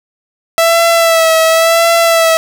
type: tone with vibrato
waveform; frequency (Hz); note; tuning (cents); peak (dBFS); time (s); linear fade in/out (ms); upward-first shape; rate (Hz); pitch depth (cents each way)
sawtooth; 659.3; E5; 0; -3; 0.58-2.37; 0; sine; 0.93; 36
effects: none